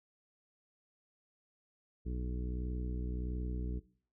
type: harmonic tone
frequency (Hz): 61.5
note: B1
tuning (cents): -7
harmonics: 1 / 2 / 3 / 4 / 5 / 6 / 7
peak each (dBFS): -36 / -46 / -44 / -51 / -48 / -54 / -52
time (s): 2.05-3.8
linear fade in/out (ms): 20
effects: noise-tail reverb RT60 0.5 s tail -19 dB re dry